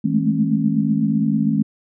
sine tone cluster, 160.4 / 207.2 / 215 / 223.2 / 271.4 Hz, E3 / G#3 / A3 / A3 / C#4, -47 / -4 / -40 / +25 / -36 cents, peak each -22 dBFS, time 0.04-1.63 s, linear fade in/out 10 ms, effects none

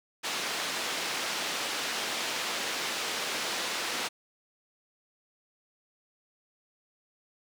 white band-pass noise, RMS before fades -33 dBFS, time 0.23-4.09 s, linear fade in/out 20 ms, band 250 to 4600 Hz, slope 12 dB/octave, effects none

